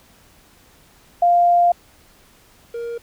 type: tone pair in turn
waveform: sine / triangle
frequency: 698.5 / 469 Hz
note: F5 / A#4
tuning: 0 / +11 cents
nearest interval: perfect fifth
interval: 689 cents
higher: first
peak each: -11 / -23 dBFS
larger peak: first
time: 1.22-1.72 / 2.74-2.98 s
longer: first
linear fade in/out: 5 ms
effects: pink hiss -52 dBFS RMS until 3.02 s